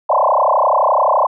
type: tone with frequency modulation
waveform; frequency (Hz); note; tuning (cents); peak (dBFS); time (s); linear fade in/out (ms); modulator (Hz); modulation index
sine; 819; G#5; -24; -10; 0.09-1.27; 10; 31.7; 8
effects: none